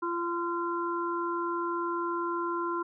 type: harmonic tone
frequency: 343.5 Hz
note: F4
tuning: 29 cents flat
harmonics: 1 / 3 / 4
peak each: -32 / -32 / -36 dBFS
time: 0.02-2.83 s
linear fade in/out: 10 ms
effects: none